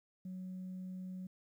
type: tone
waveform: sine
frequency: 185 Hz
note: F#3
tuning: in tune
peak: -40 dBFS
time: 0.25-1.27 s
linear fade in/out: 5 ms
effects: tanh soft clip ceiling -39 dBFS + 12-bit